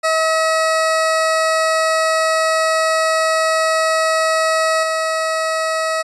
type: tone with level steps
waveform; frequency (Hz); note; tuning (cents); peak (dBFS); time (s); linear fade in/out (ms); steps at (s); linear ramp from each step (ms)
20% pulse; 641; E5; -49; -9 / -12; 0.03-6.03; 20; 4.83; 2
effects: resampled to 24000 Hz